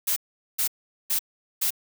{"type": "noise bursts", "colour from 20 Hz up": "blue", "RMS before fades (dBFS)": -24, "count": 4, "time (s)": [0.07, 1.706], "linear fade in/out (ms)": 10, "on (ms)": 94, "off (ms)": 420, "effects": []}